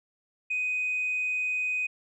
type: tone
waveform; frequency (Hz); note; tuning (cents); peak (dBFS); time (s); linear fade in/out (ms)
sine; 2500; D#7; +8; -25; 0.5-1.87; 10
effects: tanh soft clip ceiling -22 dBFS